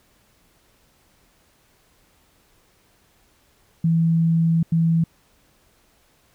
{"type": "tone bursts at uneven times", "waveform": "sine", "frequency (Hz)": 164.81, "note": "E3", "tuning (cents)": 0, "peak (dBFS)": -15, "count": 2, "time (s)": [[3.84, 4.63], [4.72, 5.04]], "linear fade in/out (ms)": 5, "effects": ["pink hiss -60 dBFS RMS until 6.34 s"]}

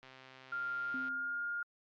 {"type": "click train", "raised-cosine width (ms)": 0.2, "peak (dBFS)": -35, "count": 139, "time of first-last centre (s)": [0.03, 1.083], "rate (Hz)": 131}
{"type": "tone with pitch glide", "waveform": "sine", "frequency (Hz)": [1396.9, 1414.8], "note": ["F6", "F6"], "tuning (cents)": [0, 22], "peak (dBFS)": -35, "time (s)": [0.52, 1.63], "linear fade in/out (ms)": 5, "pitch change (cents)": 22, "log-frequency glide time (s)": [0.79, 1.22]}
{"type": "tone with exponential decay", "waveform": "sine", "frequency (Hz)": 259.8, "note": "C4", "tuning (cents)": -12, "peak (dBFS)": -40, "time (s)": [0.94, 1.63], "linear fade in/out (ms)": 2, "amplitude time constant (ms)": 150}
{"effects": ["low-pass 3000 Hz 12 dB/octave", "Opus 48 kbps"]}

